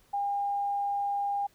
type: tone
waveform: sine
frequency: 806 Hz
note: G5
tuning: 48 cents sharp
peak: -27 dBFS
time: 0.13-1.47 s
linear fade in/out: 10 ms
effects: pink hiss -64 dBFS RMS until 1.54 s